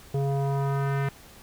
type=tone with low-pass filter sweep; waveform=square; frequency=138.59 Hz; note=C#3; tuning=in tune; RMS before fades=-26 dBFS; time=0.14-1.09 s; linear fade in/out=5 ms; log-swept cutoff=540 to 2000 Hz; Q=1.9; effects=pink hiss -50 dBFS RMS until 1.42 s